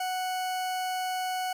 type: tone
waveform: 40% pulse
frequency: 740 Hz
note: F#5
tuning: in tune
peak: -28 dBFS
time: 0-1.53 s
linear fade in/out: 5 ms
effects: none